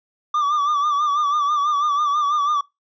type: tone with vibrato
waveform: triangle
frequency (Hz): 1174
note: D6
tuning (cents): -1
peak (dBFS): -15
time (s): 0.34-2.61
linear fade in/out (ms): 5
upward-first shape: sine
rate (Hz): 6.1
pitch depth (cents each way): 65
effects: noise-tail reverb RT60 0.2 s tail -21 dB re dry + resampled to 16000 Hz